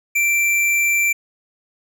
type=tone with hard clipping; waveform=sine; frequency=2349 Hz; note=D7; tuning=in tune; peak=-16 dBFS; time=0.15-1.13 s; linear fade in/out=10 ms; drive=15 dB; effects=none